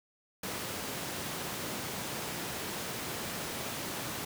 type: high-pass noise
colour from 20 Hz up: pink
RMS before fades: -38 dBFS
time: 0.43-4.25 s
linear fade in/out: 5 ms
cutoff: 130 Hz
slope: 12 dB/octave
effects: none